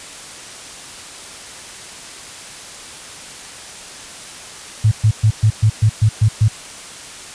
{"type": "tone bursts", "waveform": "sine", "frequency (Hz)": 108.2, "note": "A2", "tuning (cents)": -29, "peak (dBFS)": -8, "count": 9, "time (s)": [4.84, 6.484], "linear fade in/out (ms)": 10, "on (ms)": 76, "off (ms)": 120, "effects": ["white hiss -34 dBFS RMS until 7.34 s", "resampled to 22050 Hz"]}